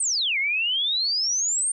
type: exponential two-way sweep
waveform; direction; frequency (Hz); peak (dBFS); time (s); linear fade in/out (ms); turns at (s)
sine; down then up; 8980 to 2087 to 8980; -21; 0-1.72; 5; 0.38
effects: none